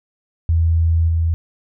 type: tone with level steps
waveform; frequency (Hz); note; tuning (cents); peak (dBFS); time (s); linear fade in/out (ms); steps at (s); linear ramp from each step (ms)
sine; 82.41; E2; 0; -12 / -14; 0.49-1.34; 0; 1.08; 10
effects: none